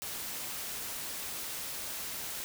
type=noise; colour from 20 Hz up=white; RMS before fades=-39 dBFS; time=0.02-2.44 s; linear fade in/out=0 ms; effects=none